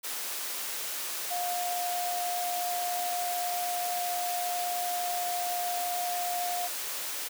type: tone in noise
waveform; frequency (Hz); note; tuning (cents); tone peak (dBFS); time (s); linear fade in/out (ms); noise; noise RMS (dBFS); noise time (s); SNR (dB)
sine; 710; F5; +28; -30; 1.3-6.68; 20; white; -35; 0.03-7.29; +2
effects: high-pass 400 Hz 12 dB/octave